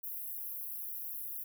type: high-pass noise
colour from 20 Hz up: white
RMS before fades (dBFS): -41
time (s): 0.03-1.44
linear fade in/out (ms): 10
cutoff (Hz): 11000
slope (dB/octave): 96
effects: none